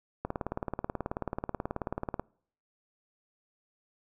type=click train; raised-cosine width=1 ms; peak=-18 dBFS; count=37; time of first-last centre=0.25-2.196 s; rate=18.5 Hz; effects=noise-tail reverb RT60 0.6 s tail -26 dB re dry